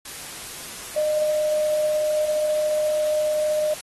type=tone in noise; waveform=sine; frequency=610 Hz; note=D#5; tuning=34 cents flat; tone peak=-19 dBFS; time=0.96-3.74 s; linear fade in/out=5 ms; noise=white; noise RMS=-36 dBFS; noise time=0.05-3.81 s; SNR=+14 dB; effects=AAC 32 kbps